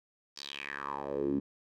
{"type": "tone with band-pass filter sweep", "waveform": "10% pulse", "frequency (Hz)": 70.5, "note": "C#2", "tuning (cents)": 30, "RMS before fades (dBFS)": -36, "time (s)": [0.36, 1.4], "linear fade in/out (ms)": 10, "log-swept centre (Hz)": [5200, 240], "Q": 4.6, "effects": []}